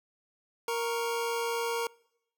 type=tone pair together; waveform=25% pulse; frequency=466.2 / 1108.8 Hz; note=A#4 / C#6; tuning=0 / 0 cents; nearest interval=octave + minor third; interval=1500 cents; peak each=-26 / -35 dBFS; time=0.68-1.87 s; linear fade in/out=2 ms; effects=noise-tail reverb RT60 0.8 s tail -25 dB re dry

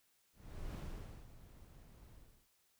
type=noise with ADSR envelope; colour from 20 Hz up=brown; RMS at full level=-43 dBFS; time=0.33-2.49 s; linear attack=420 ms; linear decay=520 ms; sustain=-15 dB; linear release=380 ms; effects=white hiss -75 dBFS RMS until 2.79 s

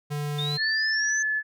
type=tone; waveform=square; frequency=146.83 Hz; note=D3; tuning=in tune; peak=-28 dBFS; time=0.1-0.58 s; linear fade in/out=20 ms
type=linear sweep; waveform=sine; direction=up; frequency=3560 to 6272 Hz; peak=-28 dBFS; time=0.38-1.23 s; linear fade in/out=10 ms
type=tone with pitch glide; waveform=sine; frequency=1760 to 1725.8 Hz; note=A6 to A6; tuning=0 to -34 cents; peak=-23 dBFS; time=0.57-1.43 s; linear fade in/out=50 ms; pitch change=-34 cents; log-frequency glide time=0.93-1 s
effects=none

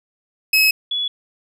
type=tone pair in turn; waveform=30% pulse / sine; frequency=2567 / 3401 Hz; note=E7 / G#7; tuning=-47 / +40 cents; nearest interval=perfect fourth; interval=487 cents; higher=second; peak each=-9 / -19 dBFS; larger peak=first; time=0.53-0.71 / 0.91-1.08 s; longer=first; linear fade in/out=5 ms; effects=none

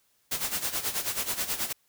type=noise with tremolo; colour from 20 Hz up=white; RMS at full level=-28 dBFS; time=0.31-1.73 s; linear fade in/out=10 ms; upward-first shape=sine; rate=9.3 Hz; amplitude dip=75%; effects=white hiss -69 dBFS RMS until 1.88 s

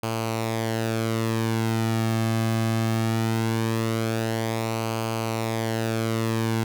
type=tone with flanger; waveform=sawtooth; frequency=112.8 Hz; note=A2; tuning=44 cents sharp; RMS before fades=-25 dBFS; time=0.03-6.64 s; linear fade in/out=5 ms; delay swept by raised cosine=0.54 to 2.14 ms; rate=0.2 Hz; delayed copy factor=-0.55; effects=none

